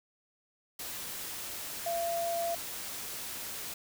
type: tone in noise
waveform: sine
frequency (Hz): 680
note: F5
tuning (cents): -46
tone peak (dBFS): -30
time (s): 1.86-2.55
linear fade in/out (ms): 5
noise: white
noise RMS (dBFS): -40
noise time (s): 0.79-3.74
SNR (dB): +7
effects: none